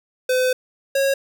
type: tone pair in turn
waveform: square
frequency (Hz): 509 / 547.1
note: C5 / C#5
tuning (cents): -48 / -23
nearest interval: minor second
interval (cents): 125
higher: second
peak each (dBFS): -17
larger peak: neither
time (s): 0.29-0.53 / 0.95-1.14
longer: first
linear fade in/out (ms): 5
effects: none